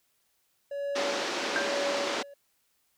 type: tone with tremolo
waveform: triangle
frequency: 565 Hz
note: C#5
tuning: 33 cents sharp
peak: -27 dBFS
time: 0.71-2.34 s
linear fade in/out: 5 ms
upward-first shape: sine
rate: 1.1 Hz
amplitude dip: 85%
type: band-pass noise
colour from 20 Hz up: pink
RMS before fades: -32 dBFS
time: 0.95-2.23 s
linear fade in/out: 10 ms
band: 280 to 5900 Hz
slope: 24 dB/octave
type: tone with exponential decay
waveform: sine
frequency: 1580 Hz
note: G6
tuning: 13 cents sharp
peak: -24 dBFS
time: 1.56-1.78 s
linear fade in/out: 0 ms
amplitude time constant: 47 ms
effects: white hiss -72 dBFS RMS until 2.97 s